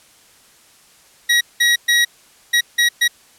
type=tone bursts at uneven times; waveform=25% pulse; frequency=1907 Hz; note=A#6; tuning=39 cents sharp; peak=-8 dBFS; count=6; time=1.29-1.41 / 1.6-1.76 / 1.88-2.05 / 2.53-2.61 / 2.78-2.89 / 3.01-3.08 s; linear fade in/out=10 ms; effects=white hiss -50 dBFS RMS until 3.38 s + low-pass 11000 Hz 12 dB/octave